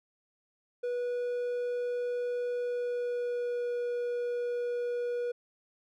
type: tone with pitch glide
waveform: triangle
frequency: 487.9 to 483.4 Hz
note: B4 to B4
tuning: -21 to -37 cents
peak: -28 dBFS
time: 0.83-5.32 s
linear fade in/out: 10 ms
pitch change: -16 cents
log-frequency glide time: 2.53-3.72 s
effects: none